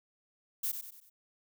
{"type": "noise with echo", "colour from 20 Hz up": "violet", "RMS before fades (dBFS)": -33, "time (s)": [0.63, 0.72], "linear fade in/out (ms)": 10, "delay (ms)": 95, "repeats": 4, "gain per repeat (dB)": -7, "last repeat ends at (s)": 1.1, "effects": []}